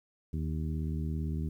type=harmonic tone with a mistuned harmonic; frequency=77.78 Hz; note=D#2; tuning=in tune; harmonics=1 / 2 / 3 / 4 / 5; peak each=-33 / -35 / -40 / -45 / -49 dBFS; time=0.33-1.49 s; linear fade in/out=5 ms; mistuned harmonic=5; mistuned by=+17 cents; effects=11-bit